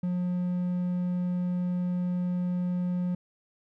triangle tone, 178.9 Hz, F3, 42 cents sharp, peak -24 dBFS, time 0.03-3.15 s, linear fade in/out 5 ms, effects none

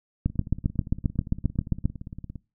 two click trains, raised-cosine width 5 ms, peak -10 / -24 dBFS, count 13 / 37, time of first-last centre 0.26-1.856 / 0.3-2.357 s, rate 7.52 / 17.5 Hz, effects noise-tail reverb RT60 0.3 s tail -23 dB re dry

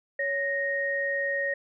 sine tone pair together, 557.3 / 1864.7 Hz, C#5 / A#6, +9 / 0 cents, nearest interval octave + major sixth, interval 2091 cents, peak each -30 / -27 dBFS, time 0.19-1.54 s, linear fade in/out 5 ms, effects none

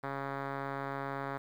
5% pulse tone with low-pass filter, 137.9 Hz, C#3, 9 cents flat, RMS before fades -38 dBFS, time 0.03-1.38 s, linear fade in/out 10 ms, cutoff 1700 Hz, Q 0.91, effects 10-bit

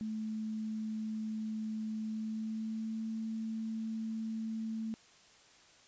sine tone with pitch glide, 217.9 to 222.1 Hz, A3 to A3, -17 to +16 cents, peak -35 dBFS, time 0.01-4.94 s, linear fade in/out 0 ms, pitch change +33 cents, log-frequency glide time 2.01-3.06 s, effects white hiss -61 dBFS RMS until 5.87 s + resampled to 16000 Hz

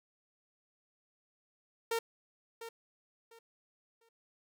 sawtooth tone with echo, 458.5 Hz, A#4, 29 cents flat, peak -27 dBFS, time 1.91-1.99 s, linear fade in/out 5 ms, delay 700 ms, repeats 3, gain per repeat -12 dB, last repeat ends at 4.09 s, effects none

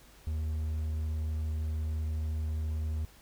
triangle tone, 77.9 Hz, D#2, 3 cents sharp, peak -28 dBFS, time 0.27-3.05 s, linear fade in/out 0 ms, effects added 50 Hz sine -58 dBFS peak until 3.21 s + pink hiss -58 dBFS RMS until 3.21 s

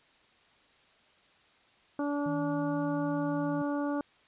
harmonic tone, 288.5 Hz, D4, 31 cents flat, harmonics 1 / 2 / 3 / 4 / 5, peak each -30 / -36 / -40 / -42 / -44 dBFS, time 1.99-4.01 s, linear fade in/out 2 ms
sine tone with pitch glide, 158.6 to 159.89 Hz, D#3 to D#3, +33 to +47 cents, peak -36 dBFS, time 2.26-3.62 s, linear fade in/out 2 ms, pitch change +14 cents, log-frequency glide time 2.69-2.76 s
effects white hiss -63 dBFS RMS until 4.27 s + resampled to 8000 Hz

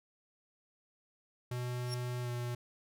square tone with pitch glide, 123.47 to 121.49 Hz, B2 to B2, 0 to -28 cents, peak -36 dBFS, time 1.51-2.55 s, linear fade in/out 5 ms, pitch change -28 cents, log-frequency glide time 2.22-2.29 s
35% pulse tone with exponential growth, 5500 Hz, F8, 27 cents flat, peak -33 dBFS, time 1.83-1.94 s, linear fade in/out 0 ms, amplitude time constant 22 ms
effects none

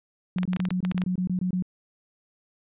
sine tone bursts, 182.4 Hz, F#3, 24 cents flat, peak -23 dBFS, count 11, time 0.36-1.624 s, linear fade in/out 2 ms, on 94 ms, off 23 ms
clicks, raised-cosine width 0.3 ms, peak -17 dBFS, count 11, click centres 0.385 / 0.432 / 0.533 / 0.564 / 0.602 / 0.653 / 0.706 / 0.85 / 0.915 / 0.979 / 1.018 s
effects resampled to 8000 Hz

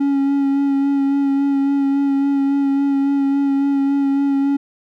triangle tone with vibrato, 277.7 Hz, C#4, 3 cents sharp, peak -12 dBFS, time 0-4.57 s, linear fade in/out 10 ms, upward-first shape sine, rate 3.6 Hz, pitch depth 18 cents each way, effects none

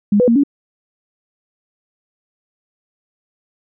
sine tone with pitch steps, 204.9 / 494.9 / 232.5 / 282.7 Hz, G#3 / B4 / A#3 / C#4, -23 / +4 / -4 / +34 cents, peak -9 dBFS, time 0.12-0.436 s, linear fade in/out 5 ms, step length 79 ms, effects none

